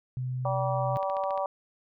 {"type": "tone", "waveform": "sine", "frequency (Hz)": 127.2, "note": "C3", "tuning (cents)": -48, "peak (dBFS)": -29, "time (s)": [0.17, 0.97], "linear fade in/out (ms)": 0}
{"type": "harmonic tone", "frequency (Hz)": 192.5, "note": "G3", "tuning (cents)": -31, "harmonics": [3, 4, 5, 6], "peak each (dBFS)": [-30, -32, -34, -36], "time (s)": [0.45, 1.46], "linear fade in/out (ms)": 2}
{"type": "click train", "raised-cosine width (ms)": 0.3, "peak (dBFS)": -29, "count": 7, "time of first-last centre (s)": [0.96, 1.377], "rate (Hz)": 14.4}
{"effects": []}